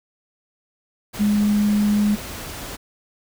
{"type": "tone in noise", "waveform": "sine", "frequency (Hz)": 207.7, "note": "G#3", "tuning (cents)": 0, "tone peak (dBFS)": -15, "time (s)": [1.19, 2.16], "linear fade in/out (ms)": 20, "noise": "pink", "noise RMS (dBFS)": -33, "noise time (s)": [1.13, 2.77], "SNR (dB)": 15, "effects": []}